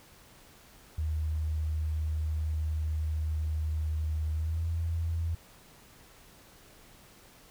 sine tone with pitch glide, 77.78 to 82.88 Hz, D#2 to E2, 0 to +10 cents, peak -28 dBFS, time 0.98-5.35 s, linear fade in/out 5 ms, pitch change +110 cents, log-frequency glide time 4.34-4.66 s, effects pink hiss -56 dBFS RMS until 7.5 s

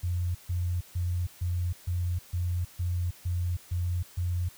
sine tone bursts, 88.3 Hz, F2, 20 cents sharp, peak -26 dBFS, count 10, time 0.03-4.49 s, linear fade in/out 10 ms, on 320 ms, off 140 ms, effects white hiss -53 dBFS RMS until 4.57 s

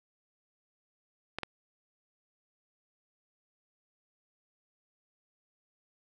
clicks, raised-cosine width 0.3 ms, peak -18 dBFS, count 2, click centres 1.386 / 1.433 s, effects none

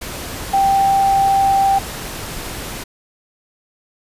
sine tone in noise, 784 Hz, G5, in tune, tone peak -11 dBFS, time 0.53-1.79 s, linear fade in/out 10 ms, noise pink, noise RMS -28 dBFS, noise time 0.01-2.84 s, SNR +14 dB, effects resampled to 32000 Hz

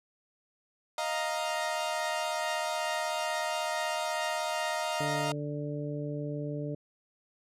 sawtooth chord, Eb suspended second, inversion none, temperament equal, 622.3 / 698.5 / 932.3 Hz, Eb5 / F5 / Bb5, 0 / 0 / 0 cents, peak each -30 / -31 / -31 dBFS, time 0.98-5.32 s, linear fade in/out 2 ms
harmonic tone, 146.83 Hz, D3, in tune, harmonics 1 / 2 / 3 / 4, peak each -35 / -38 / -40 / -41 dBFS, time 5-6.75 s, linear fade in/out 5 ms
effects low-pass 10000 Hz 12 dB/octave

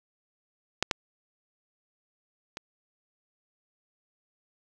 clicks, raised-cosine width 0.2 ms, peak -6 / -7 / -19 dBFS, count 3, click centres 0.826 / 0.912 / 2.571 s, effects none

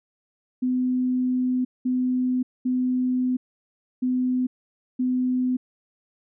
sine tone bursts at uneven times, 253 Hz, B3, 42 cents sharp, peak -20 dBFS, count 5, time 0.62-1.65 / 1.85-2.43 / 2.65-3.37 / 4.02-4.47 / 4.99-5.57 s, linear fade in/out 10 ms, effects none

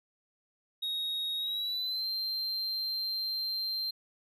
triangle tone with pitch glide, 3763 to 4151 Hz, A#7 to C8, +16 to -15 cents, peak -30 dBFS, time 0.82-3.91 s, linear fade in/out 10 ms, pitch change +169 cents, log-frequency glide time 1.37-2.08 s, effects none

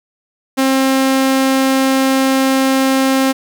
sawtooth tone, 266.3 Hz, C4, 31 cents sharp, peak -7 dBFS, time 0.57-3.33 s, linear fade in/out 20 ms, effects 8-bit

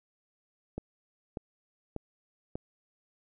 click train, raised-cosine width 2 ms, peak -22 dBFS, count 4, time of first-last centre 0.78-2.555 s, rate 1.69 Hz, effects none

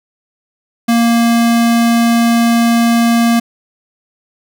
square tone, 233.1 Hz, A#3, in tune, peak -9 dBFS, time 0.88-3.4 s, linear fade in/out 10 ms, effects none

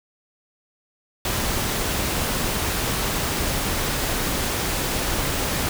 pink noise, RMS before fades -24 dBFS, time 1.25-5.69 s, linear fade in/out 2 ms, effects none

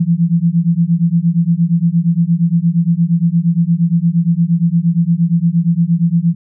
sine beating tone pair, 164.81 / 173.41 Hz, E3 / F3, 0 / -12 cents, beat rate 8.6 Hz, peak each -13 dBFS, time 0-6.35 s, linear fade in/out 10 ms, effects none

